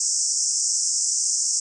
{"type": "band-pass noise", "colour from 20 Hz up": "pink", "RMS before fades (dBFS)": -23, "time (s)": [0, 1.6], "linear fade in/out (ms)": 5, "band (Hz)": [5300, 8400], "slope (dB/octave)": 96, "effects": []}